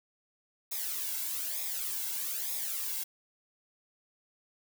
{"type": "noise with flanger", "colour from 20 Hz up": "blue", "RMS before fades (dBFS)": -35, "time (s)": [0.71, 3.04], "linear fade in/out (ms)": 10, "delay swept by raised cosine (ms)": [0.67, 1.67], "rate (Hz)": 1.1, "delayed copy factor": -0.75, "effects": []}